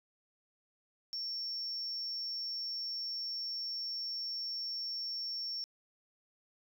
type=tone; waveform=sine; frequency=5460 Hz; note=F8; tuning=40 cents flat; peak=-35 dBFS; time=1.13-5.64 s; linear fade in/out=0 ms; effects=tanh soft clip ceiling -32 dBFS